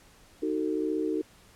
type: chord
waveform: sine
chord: D# diminished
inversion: none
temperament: just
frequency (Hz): 311.1 / 373.4 / 448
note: D#4 / F#4 / A4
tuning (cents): 0 / +16 / +31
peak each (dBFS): -29 / -32 / -32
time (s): 0.42-1.22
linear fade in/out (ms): 10
effects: pink hiss -57 dBFS RMS until 1.55 s + low-pass 12000 Hz 12 dB/octave